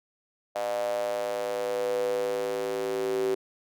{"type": "tone with high-pass filter sweep", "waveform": "square", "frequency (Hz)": 55, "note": "A1", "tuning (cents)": 0, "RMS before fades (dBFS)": -29, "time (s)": [0.55, 3.35], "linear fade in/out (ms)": 10, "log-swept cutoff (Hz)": [640, 390], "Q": 8.4, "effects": []}